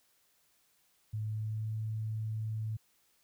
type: tone with pitch glide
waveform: sine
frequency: 107.8 to 109.56 Hz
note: A2 to A2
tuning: -35 to -7 cents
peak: -33 dBFS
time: 1.13-2.77 s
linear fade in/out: 10 ms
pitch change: +28 cents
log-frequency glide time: 1.23-1.75 s
effects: white hiss -71 dBFS RMS until 3.23 s